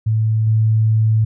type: tone with level steps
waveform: sine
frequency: 110 Hz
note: A2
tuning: in tune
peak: -13 / -11 dBFS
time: 0.06-1.25 s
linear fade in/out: 10 ms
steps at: 0.47 s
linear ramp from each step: 2 ms
effects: none